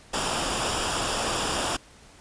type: noise with comb filter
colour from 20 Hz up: pink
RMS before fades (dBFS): -27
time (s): 0.13-1.77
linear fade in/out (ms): 10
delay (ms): 0.48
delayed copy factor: -0.6
effects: pink hiss -52 dBFS RMS until 2.2 s + resampled to 22050 Hz